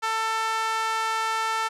sawtooth tone with high-pass filter, 445.2 Hz, A4, 20 cents sharp, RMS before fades -26 dBFS, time 0.02-1.69 s, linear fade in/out 20 ms, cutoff 1100 Hz, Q 3.1, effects low-pass 9000 Hz 12 dB/octave

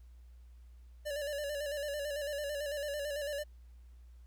square tone with vibrato, 580 Hz, D5, 22 cents flat, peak -36 dBFS, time 1.05-3.44 s, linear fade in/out 20 ms, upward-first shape square, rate 9 Hz, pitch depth 48 cents each way, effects added 60 Hz sine -52 dBFS peak until 4.26 s + pink hiss -75 dBFS RMS until 4.26 s

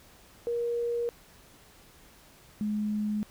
sine tone pair in turn, 473.1 / 210.7 Hz, A#4 / G#3, +26 / +25 cents, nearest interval octave + major second, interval 1401 cents, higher first, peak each -27 dBFS, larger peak neither, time 0.47-1.09 / 2.61-3.23 s, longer neither, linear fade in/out 0 ms, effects pink hiss -56 dBFS RMS until 3.3 s

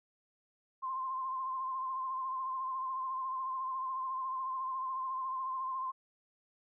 sine tone with vibrato, 1047 Hz, C6, 1 cent sharp, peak -34 dBFS, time 0.82-5.92 s, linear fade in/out 20 ms, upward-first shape triangle, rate 14 Hz, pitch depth 47 cents each way, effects none

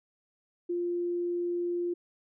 sine tone, 349.2 Hz, F4, in tune, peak -28 dBFS, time 0.69-1.94 s, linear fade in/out 10 ms, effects none

